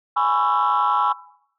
sine chord, C# minor seventh, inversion second, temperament just, 831.5 / 997.9 / 1108.7 / 1330.5 Hz, G#5 / B5 / C#6 / E6, +2 / +18 / 0 / +16 cents, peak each -21 dBFS, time 0.16-1.13 s, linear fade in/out 10 ms, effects noise-tail reverb RT60 0.7 s tail -20 dB re dry + tanh soft clip ceiling -11 dBFS

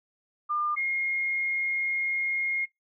sine tone pair in turn, 1202 / 2142 Hz, D6 / C7, +40 / +40 cents, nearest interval minor seventh, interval 1000 cents, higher second, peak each -25 dBFS, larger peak neither, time 0.49-0.76 / 0.76-2.66 s, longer second, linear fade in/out 20 ms, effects noise-tail reverb RT60 0.2 s tail -24 dB re dry

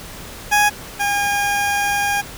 20% pulse tone pair in turn, 830.6 / 811.6 Hz, G#5 / G#5, 0 / -40 cents, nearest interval unison, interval 40 cents, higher first, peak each -7 / -12 dBFS, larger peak first, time 0.51-0.7 / 0.99-2.22 s, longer second, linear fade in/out 20 ms, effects pink hiss -35 dBFS RMS until 2.37 s

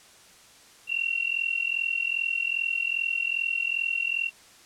sine tone with amplitude modulation, 2740 Hz, F7, 34 cents flat, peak -21 dBFS, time 0.87-4.31 s, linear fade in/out 50 ms, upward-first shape sine, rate 42.5 Hz, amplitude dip 85%, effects white hiss -53 dBFS RMS until 4.65 s + low-pass 9000 Hz 12 dB/octave

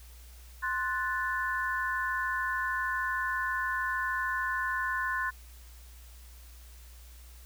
sine chord, F# diminished, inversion second, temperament equal with one note detuned, 1046.5 / 1480 / 1752.9 Hz, C6 / F#6 / A6, 0 / 0 / -7 cents, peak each -33 dBFS, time 0.62-5.31 s, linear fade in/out 20 ms, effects added 60 Hz sine -48 dBFS peak until 7.45 s + white hiss -57 dBFS RMS until 7.45 s

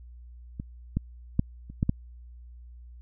clicks, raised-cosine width 5 ms, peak -21 / -13 / -9 / -29 / -11 / -10 dBFS, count 6, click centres 0.599 / 0.97 / 1.394 / 1.7 / 1.829 / 1.894 s, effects added 60 Hz sine -44 dBFS peak until 3.01 s

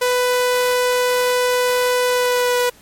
sawtooth tone with pitch glide, 496.8 to 491.4 Hz, B4 to B4, +10 to -9 cents, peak -11 dBFS, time 0.01-2.7 s, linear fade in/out 10 ms, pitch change -19 cents, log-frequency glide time 2.08-2.58 s, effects pink hiss -48 dBFS RMS until 2.81 s + MP3 64 kbps

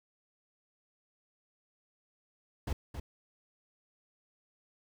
brown noise with echo, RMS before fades -33 dBFS, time 2.67-2.73 s, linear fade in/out 5 ms, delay 270 ms, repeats 1, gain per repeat -7 dB, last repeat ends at 3 s, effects none

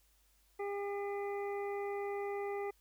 harmonic tone, 403.2 Hz, G4, 49 cents sharp, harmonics 1 / 2 / 3 / 5 / 6, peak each -37 / -43 / -50 / -49 / -57 dBFS, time 0.59-2.71 s, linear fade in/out 10 ms, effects added 50 Hz sine -70 dBFS peak until 2.8 s + white hiss -72 dBFS RMS until 2.8 s

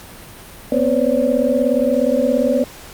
sine tone cluster, 241.3 / 260.3 / 503 / 543 / 580 Hz, B3 / C4 / B4 / C#5 / D5, -40 / -9 / +32 / -36 / -22 cents, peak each -20 dBFS, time 0.72-2.64 s, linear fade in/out 2 ms, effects pink hiss -38 dBFS RMS until 2.93 s + Opus 48 kbps

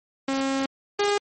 sawtooth tone pair in turn, 270.2 / 408.3 Hz, C#4 / G#4, -44 / -29 cents, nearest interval perfect fifth, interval 715 cents, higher second, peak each -19 / -16 dBFS, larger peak second, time 0.28-0.66 / 0.99-1.18 s, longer first, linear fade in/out 5 ms, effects MP3 32 kbps

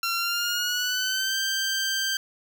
15% pulse tone with pitch glide, 1367 to 1570.3 Hz, F6 to G6, -37 to +3 cents, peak -18 dBFS, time 0.03-2.17 s, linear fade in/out 2 ms, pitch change +240 cents, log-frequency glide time 0.15-1.38 s, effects none

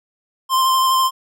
square tone with vibrato, 1046.5 Hz, C6, in tune, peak -14 dBFS, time 0.49-1.11 s, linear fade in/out 50 ms, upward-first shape square, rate 12 Hz, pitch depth 11 cents each way, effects none

